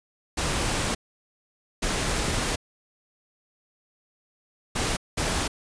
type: noise bursts at uneven times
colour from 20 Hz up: pink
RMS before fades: -26 dBFS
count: 4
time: 0.37-0.95 / 1.82-2.56 / 4.75-4.97 / 5.17-5.48 s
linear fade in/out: 10 ms
effects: resampled to 22050 Hz